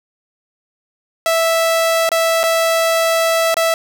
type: tone with dropouts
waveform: sawtooth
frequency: 658 Hz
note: E5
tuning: 3 cents flat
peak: -9 dBFS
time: 1.26-3.74 s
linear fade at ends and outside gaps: 1 ms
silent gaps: 2.091-2.117 / 2.432-2.437 / 3.543-3.568 s
effects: none